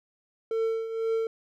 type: tone with tremolo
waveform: triangle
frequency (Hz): 450.1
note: A4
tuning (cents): +39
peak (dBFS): -21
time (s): 0.51-1.27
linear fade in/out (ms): 2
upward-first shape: triangle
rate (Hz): 2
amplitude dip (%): 70
effects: none